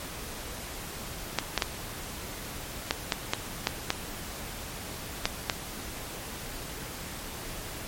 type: clicks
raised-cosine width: 0.2 ms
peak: -6 dBFS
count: 10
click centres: 1.387 / 1.577 / 1.622 / 2.909 / 3.122 / 3.335 / 3.671 / 3.904 / 5.255 / 5.498 s
effects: pink hiss -39 dBFS RMS until 7.87 s + MP3 64 kbps